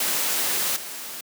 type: noise with level steps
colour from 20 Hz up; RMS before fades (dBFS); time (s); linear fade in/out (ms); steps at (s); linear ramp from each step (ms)
white; -24 / -35; 0-1.21; 5; 0.76; 5
effects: high-pass 200 Hz 12 dB/octave